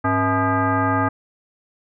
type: tone with frequency modulation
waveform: sine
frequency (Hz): 478.8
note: A#4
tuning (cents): +46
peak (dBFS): -16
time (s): 0.04-1.09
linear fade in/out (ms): 10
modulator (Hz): 375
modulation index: 2.8
effects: none

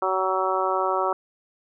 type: harmonic tone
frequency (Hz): 188.3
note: F#3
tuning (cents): +31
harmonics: 2 / 3 / 4 / 5 / 6 / 7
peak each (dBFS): -28 / -28 / -28 / -28 / -28 / -28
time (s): 0.02-1.13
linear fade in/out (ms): 2
effects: none

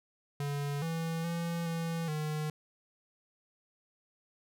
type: tone with pitch steps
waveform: square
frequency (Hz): 143.1 / 164.4 / 168.9 / 165.9 / 152.9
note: D3 / E3 / E3 / E3 / D#3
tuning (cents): -45 / -4 / +42 / +11 / -30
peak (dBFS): -33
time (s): 0.4-2.5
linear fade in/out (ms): 2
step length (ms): 420
effects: none

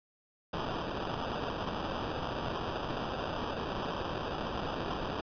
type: noise with sample-and-hold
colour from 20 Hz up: white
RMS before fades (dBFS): -36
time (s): 0.53-5.21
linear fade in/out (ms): 5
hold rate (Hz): 2100
effects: resampled to 11025 Hz

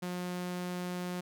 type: tone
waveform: sawtooth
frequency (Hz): 179.1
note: F3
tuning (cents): +44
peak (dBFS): -31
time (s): 0.02-1.21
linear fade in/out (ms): 10
effects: none

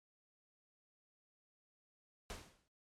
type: noise with exponential decay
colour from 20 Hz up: pink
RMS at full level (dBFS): -44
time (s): 2.3-2.68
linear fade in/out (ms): 0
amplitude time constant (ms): 81
effects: low-pass 9000 Hz 12 dB/octave + MP3 64 kbps

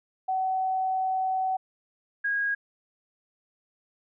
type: tone pair in turn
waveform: sine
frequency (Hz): 755 / 1640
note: F#5 / G#6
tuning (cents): +35 / -22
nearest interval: octave + minor second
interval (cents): 1343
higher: second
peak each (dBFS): -24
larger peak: neither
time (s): 0.28-1.57 / 2.24-2.55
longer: first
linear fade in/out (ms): 10
effects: none

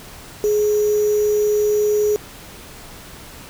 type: tone with sample-and-hold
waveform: sine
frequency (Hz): 420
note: G#4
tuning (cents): +19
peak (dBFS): -14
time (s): 0.44-2.16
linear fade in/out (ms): 0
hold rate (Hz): 6300
effects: pink hiss -39 dBFS RMS until 3.49 s

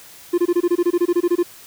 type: tone bursts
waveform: triangle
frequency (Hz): 349.2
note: F4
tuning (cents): 0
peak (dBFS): -11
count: 15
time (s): 0.33-1.431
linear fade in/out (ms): 10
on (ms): 51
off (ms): 24
effects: white hiss -43 dBFS RMS until 1.66 s

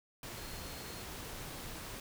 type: tone in noise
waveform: sine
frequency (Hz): 4262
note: C8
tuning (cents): +31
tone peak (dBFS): -55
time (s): 0.37-1.02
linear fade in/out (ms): 2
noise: pink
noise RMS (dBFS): -45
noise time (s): 0.23-2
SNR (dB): -13
effects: none

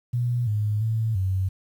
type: tone with pitch steps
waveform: sine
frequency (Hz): 121.2 / 105.5 / 111.7 / 94.5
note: B2 / G#2 / A2 / F#2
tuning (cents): -32 / +28 / +27 / +37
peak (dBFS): -21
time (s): 0.13-1.49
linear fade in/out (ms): 10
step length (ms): 340
effects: 9-bit

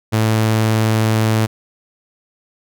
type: tone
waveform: sawtooth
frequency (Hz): 110.1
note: A2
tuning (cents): +2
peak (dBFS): -9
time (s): 0.12-1.47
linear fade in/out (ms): 20
effects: none

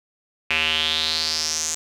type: tone with band-pass filter sweep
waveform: square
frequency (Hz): 79.2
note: D#2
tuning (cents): +31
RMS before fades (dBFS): -23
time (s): 0.5-1.75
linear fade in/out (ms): 5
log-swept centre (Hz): 2500 to 6900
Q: 5.4
effects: none

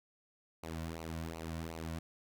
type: tone with flanger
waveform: sawtooth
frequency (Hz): 81.6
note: E2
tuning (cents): -17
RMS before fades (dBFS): -42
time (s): 0.63-1.99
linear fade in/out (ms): 5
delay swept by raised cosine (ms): 0.57 to 2.47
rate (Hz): 2.7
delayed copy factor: -0.75
effects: none

